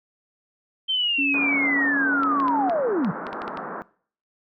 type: linear sweep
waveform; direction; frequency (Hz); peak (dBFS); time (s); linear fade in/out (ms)
sine; down; 3136 to 143.7; -20; 0.88-3.12; 20
type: tone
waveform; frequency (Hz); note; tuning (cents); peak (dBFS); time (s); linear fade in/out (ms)
sine; 280; C#4; +18; -24; 1.18-2.7; 10
type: band-pass noise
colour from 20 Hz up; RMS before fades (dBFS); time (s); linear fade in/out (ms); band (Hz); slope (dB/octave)
white; -33; 1.34-3.82; 0; 170 to 1500; 48
type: clicks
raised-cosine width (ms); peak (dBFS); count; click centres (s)
0.3; -19; 10; 2.234 / 2.401 / 2.482 / 2.697 / 3.047 / 3.268 / 3.33 / 3.419 / 3.479 / 3.573
effects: noise-tail reverb RT60 0.5 s tail -21 dB re dry